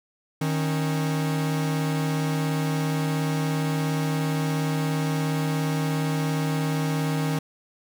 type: tone pair together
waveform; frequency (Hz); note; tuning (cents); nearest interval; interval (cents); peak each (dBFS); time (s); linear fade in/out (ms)
45% pulse; 155.56 / 274; D#3 / C#4; 0 / -20; minor seventh; 980; -24 / -29; 0.41-7.39; 5
effects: none